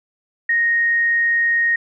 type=tone; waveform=sine; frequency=1864.7 Hz; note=A#6; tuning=in tune; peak=-14 dBFS; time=0.49-1.76 s; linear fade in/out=5 ms; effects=none